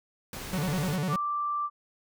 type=noise; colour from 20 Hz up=pink; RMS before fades=-39 dBFS; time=0.33-0.96 s; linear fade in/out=2 ms
type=tone with vibrato; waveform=45% pulse; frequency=164.81 Hz; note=E3; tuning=in tune; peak=-27 dBFS; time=0.53-1.16 s; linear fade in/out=2 ms; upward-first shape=square; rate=10 Hz; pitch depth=210 cents each way
type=tone; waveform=sine; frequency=1174.7 Hz; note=D6; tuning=in tune; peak=-27 dBFS; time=1.08-1.7 s; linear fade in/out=50 ms
effects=none